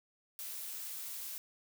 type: noise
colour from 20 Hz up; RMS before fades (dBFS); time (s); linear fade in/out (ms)
blue; -43; 0.39-1.38; 0
effects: none